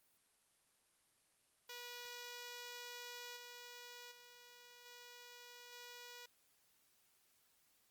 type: tone with level steps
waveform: 5% pulse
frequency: 485.4 Hz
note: B4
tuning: 30 cents flat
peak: -37 / -41 / -48 / -44 / -41 dBFS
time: 1.69-6.26 s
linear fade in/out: 5 ms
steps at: 3.36 / 4.11 / 4.85 / 5.72 s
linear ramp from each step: 10 ms
effects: white hiss -75 dBFS RMS until 7.9 s + Opus 32 kbps